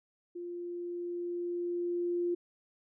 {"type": "tone with level ramp", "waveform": "sine", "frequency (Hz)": 349.2, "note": "F4", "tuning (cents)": 0, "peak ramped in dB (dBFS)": [-38, -28], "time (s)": [0.35, 2.35], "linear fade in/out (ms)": 10, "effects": []}